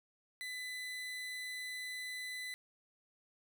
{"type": "tone", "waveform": "30% pulse", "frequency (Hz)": 2003, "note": "B6", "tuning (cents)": 24, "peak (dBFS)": -38, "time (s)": [0.41, 2.54], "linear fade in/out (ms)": 0, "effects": []}